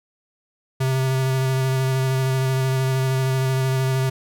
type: tone with vibrato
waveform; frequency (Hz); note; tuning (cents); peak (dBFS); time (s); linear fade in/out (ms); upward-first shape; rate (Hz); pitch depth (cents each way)
square; 131.7; C3; +12; -19; 0.8-4.1; 10; square; 13; 12
effects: none